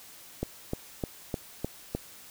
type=click train; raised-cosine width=2 ms; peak=-16 dBFS; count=6; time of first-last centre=0.43-1.95 s; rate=3.29 Hz; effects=white hiss -50 dBFS RMS until 2.3 s